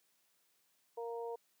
harmonic tone, 233.1 Hz, A#3, in tune, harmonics 2 / 3 / 4, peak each -40 / -49 / -47 dBFS, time 0.97-1.36 s, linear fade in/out 10 ms, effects white hiss -75 dBFS RMS until 1.6 s + high-pass 150 Hz 12 dB/octave

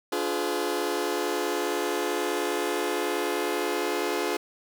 sawtooth chord, D diminished seventh, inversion none, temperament just, 293.7 / 352.4 / 422.9 / 507.5 Hz, D4 / F4 / Ab4 / Cb5, 0 / +16 / +31 / +47 cents, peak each -30 / -26 / -26 / -30 dBFS, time 0.12-4.37 s, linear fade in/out 5 ms, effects none

